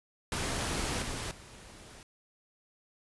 pink noise with level steps, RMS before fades -33 / -37 / -51 dBFS, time 0.32-2.03 s, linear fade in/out 2 ms, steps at 1.02 / 1.31 s, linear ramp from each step 2 ms, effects resampled to 24000 Hz

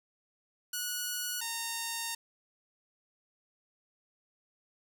5% pulse tone pair in turn, 1464 / 920.5 Hz, F#6 / A#5, -19 / -22 cents, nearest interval minor sixth, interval 803 cents, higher first, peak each -22 dBFS, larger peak neither, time 0.73-1.41 / 1.41-2.15 s, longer second, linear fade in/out 5 ms, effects none

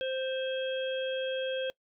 harmonic tone with a mistuned harmonic, 523.3 Hz, C5, in tune, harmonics 1 / 3 / 5 / 6, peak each -31 / -41 / -44 / -39 dBFS, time 0.01-1.7 s, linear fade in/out 0 ms, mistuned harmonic 6, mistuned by +60 cents, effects noise-tail reverb RT60 0.1 s tail -22 dB re dry

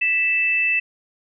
sine tone pair together, 1975.5 / 2641 Hz, B6 / E7, 0 / +3 cents, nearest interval perfect fourth, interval 503 cents, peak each -26 / -17 dBFS, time 0.01-0.8 s, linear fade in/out 10 ms, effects none

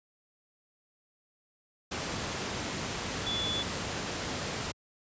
sine tone in noise, 3447 Hz, A7, 36 cents flat, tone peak -31 dBFS, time 3.26-3.63 s, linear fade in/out 10 ms, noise pink, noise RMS -34 dBFS, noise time 1.91-4.72 s, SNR 0 dB, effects high-pass 80 Hz 12 dB/octave + resampled to 16000 Hz

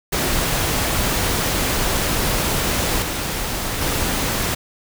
pink noise with level steps, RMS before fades -20 / -24 / -21 dBFS, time 0.12-4.55 s, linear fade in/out 10 ms, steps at 3.02 / 3.81 s, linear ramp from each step 5 ms, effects none

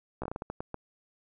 slowing click train, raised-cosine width 1 ms, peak -21 dBFS, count 10, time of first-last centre 0.22-0.743 s, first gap 15 ms, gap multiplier 1.32, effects none

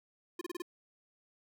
square tone bursts, 350.3 Hz, F4, 5 cents sharp, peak -37 dBFS, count 5, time 0.39-0.621 s, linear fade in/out 5 ms, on 23 ms, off 29 ms, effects none

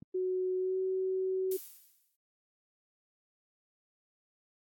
click, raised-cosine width 5 ms, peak -28 dBFS, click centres 0.024 s
sine tone with pitch glide, 370 to 376.5 Hz, F#4 to F#4, 0 to +30 cents, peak -29 dBFS, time 0.14-1.57 s, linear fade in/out 10 ms, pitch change +30 cents, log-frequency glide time 0.57-0.78 s
violet noise with exponential decay, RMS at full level -38 dBFS, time 1.51-2.16 s, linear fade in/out 5 ms, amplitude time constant 140 ms
effects high-pass 200 Hz 12 dB/octave + AAC 64 kbps

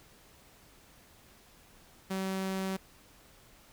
sawtooth tone, 190.7 Hz, G3, 47 cents flat, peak -28 dBFS, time 2.1-2.77 s, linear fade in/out 10 ms, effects pink hiss -59 dBFS RMS until 3.72 s

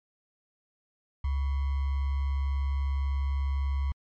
sine tone with sample-and-hold, 69.1 Hz, C#2, 5 cents flat, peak -25 dBFS, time 1.24-3.92 s, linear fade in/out 5 ms, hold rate 1050 Hz, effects low-pass 3000 Hz 12 dB/octave + MP3 64 kbps

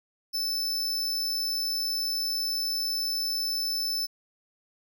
45% pulse tone, 5274 Hz, E8, in tune, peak -27 dBFS, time 0.33-4.07 s, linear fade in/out 20 ms, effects none

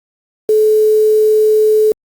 sine tone with quantisation, 430.6 Hz, A4, 37 cents flat, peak -7 dBFS, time 0.49-1.92 s, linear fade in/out 2 ms, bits 5, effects Opus 48 kbps

